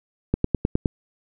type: click train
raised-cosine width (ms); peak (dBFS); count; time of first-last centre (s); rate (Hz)
3; -6; 6; 0.34-0.858; 9.65
effects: none